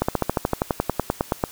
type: slowing click train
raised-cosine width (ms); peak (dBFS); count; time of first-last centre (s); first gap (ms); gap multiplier
1; -5; 17; 0.02-1.439; 65; 1.04
effects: white hiss -43 dBFS RMS until 1.51 s

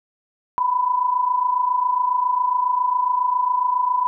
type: tone pair together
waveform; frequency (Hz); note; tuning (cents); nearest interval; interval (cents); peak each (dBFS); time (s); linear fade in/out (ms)
sine; 972.7 / 1000; B5 / B5; -27 / +21; unison; 48; -23 / -18; 0.58-4.07; 0
effects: none

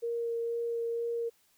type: tone with vibrato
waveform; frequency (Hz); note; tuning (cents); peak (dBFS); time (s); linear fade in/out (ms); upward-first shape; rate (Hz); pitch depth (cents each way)
sine; 466.2; A#4; 0; -30; 0.02-1.3; 20; sine; 2.1; 9
effects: white hiss -68 dBFS RMS until 1.57 s

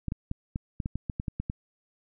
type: clicks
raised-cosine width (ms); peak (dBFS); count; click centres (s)
5; -18; 12; 0.083 / 0.121 / 0.314 / 0.559 / 0.802 / 0.859 / 0.956 / 1.098 / 1.199 / 1.282 / 1.4 / 1.499
effects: none

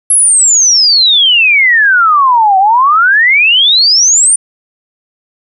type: exponential two-way sweep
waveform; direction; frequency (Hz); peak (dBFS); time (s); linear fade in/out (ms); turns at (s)
sine; down then up; 11175 to 747 to 9320; -4; 0.1-4.36; 5; 2.58
effects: none

